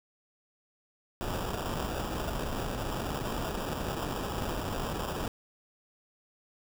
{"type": "noise with sample-and-hold", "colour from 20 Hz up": "pink", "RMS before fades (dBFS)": -34, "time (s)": [1.21, 5.28], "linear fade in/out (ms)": 0, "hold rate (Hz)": 2100, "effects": []}